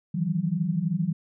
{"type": "tone cluster", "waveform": "sine", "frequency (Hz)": [155.3, 167.8, 191], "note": ["D#3", "E3", "G3"], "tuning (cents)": [-3, 31, -45], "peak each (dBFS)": [-30, -26, -28], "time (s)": [0.14, 1.13], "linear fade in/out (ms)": 10, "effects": []}